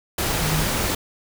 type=tone in noise; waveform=sine; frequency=156.3 Hz; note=D#3; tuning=8 cents sharp; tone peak=-22 dBFS; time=0.41-0.64 s; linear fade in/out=5 ms; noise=pink; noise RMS=-23 dBFS; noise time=0.18-0.95 s; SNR=-2 dB; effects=none